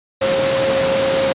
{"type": "tone in noise", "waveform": "sine", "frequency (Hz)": 538, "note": "C5", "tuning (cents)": 48, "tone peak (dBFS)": -15, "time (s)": [0.21, 1.33], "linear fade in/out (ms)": 10, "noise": "pink", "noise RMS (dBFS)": -20, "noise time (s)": [0.21, 1.33], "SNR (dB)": 2, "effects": ["high-pass 150 Hz 12 dB/octave", "resampled to 8000 Hz"]}